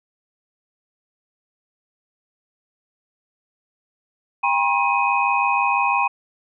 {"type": "tone cluster", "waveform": "sine", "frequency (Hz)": [802, 963, 1069, 2509], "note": ["G5", "B5", "C6", "D#7"], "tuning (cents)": [39, -44, 37, 14], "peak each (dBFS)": -22, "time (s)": [4.43, 6.08], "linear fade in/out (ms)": 10, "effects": []}